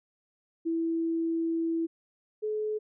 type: tone pair in turn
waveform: sine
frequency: 329.6 / 427.9 Hz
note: E4 / A4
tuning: 0 / -48 cents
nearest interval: perfect fourth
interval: 452 cents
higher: second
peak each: -26 / -28 dBFS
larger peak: first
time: 0.65-1.87 / 2.42-2.79 s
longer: first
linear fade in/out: 20 ms
effects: none